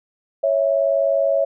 sine tone pair together, 554.4 / 654.7 Hz, C#5 / E5, 0 / -12 cents, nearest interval minor third, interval 288 cents, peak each -17 / -19 dBFS, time 0.43-1.45 s, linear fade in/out 10 ms, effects none

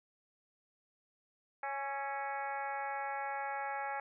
harmonic tone with a mistuned harmonic, 277.2 Hz, C#4, in tune, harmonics 2 / 3 / 4 / 5 / 6 / 7 / 8 / 9, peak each -46 / -38 / -49 / -46 / -45 / -49 / -48 / -58 dBFS, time 1.63-4 s, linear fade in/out 2 ms, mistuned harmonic 5, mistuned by -46 cents, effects none

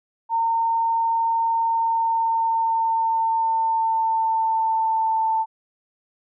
sine tone with pitch glide, 913 to 889.1 Hz, A#5 to A5, -36 to +18 cents, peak -18 dBFS, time 0.29-5.46 s, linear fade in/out 50 ms, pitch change -46 cents, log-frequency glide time 1.62-5.22 s, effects none

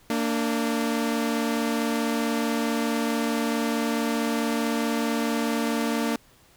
sawtooth tone pair together, 229.6 / 294.2 Hz, A#3 / D4, -26 / +3 cents, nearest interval major third, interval 429 cents, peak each -21 / -24 dBFS, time 0.1-6.16 s, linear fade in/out 2 ms, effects pink hiss -57 dBFS RMS until 6.56 s

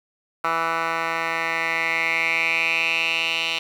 10% pulse tone with band-pass filter sweep, 164.81 Hz, E3, in tune, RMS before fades -23 dBFS, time 0.44-3.59 s, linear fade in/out 5 ms, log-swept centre 1400 to 3100 Hz, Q 5.4, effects 8-bit

